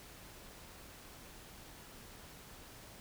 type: silence
effects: pink hiss -54 dBFS RMS until 3 s